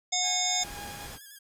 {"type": "harmonic tone", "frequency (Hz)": 727, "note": "F#5", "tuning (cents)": -31, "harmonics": [1, 3, 5, 7, 9, 10], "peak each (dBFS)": [-33, -36, -31, -33, -31, -32], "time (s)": [0.12, 0.64], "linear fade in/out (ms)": 10}
{"type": "tone with tremolo", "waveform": "sawtooth", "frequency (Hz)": 819, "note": "G#5", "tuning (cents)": -24, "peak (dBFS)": -36, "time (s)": [0.21, 1.09], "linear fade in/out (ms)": 50, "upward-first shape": "triangle", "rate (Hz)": 3.6, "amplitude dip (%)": 50}
{"type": "low-pass noise", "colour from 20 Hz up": "pink", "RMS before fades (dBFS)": -43, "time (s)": [0.6, 1.19], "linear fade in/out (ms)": 50, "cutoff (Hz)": 10000, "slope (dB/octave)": 48}
{"type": "tone with vibrato", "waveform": "5% pulse", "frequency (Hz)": 1658, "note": "G#6", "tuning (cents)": -3, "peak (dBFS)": -36, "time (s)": [0.61, 1.39], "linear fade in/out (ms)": 10, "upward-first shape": "square", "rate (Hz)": 10, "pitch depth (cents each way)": 46}
{"effects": []}